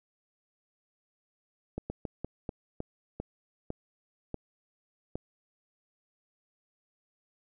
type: slowing click train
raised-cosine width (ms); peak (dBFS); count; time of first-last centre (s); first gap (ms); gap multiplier
2; -21; 10; 1.78-5.155; 120; 1.27
effects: none